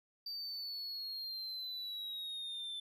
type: linear sweep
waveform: triangle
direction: down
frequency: 4649 to 3520 Hz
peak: -39 dBFS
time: 0.26-2.8 s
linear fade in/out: 5 ms
effects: none